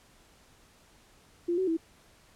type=tone with pitch steps; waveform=sine; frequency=345.6 / 375.5 / 327.2 Hz; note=F4 / F#4 / E4; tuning=-18 / +26 / -13 cents; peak=-25 dBFS; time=1.48-1.771 s; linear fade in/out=10 ms; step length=97 ms; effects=pink hiss -60 dBFS RMS until 2.35 s + low-pass 11000 Hz 12 dB/octave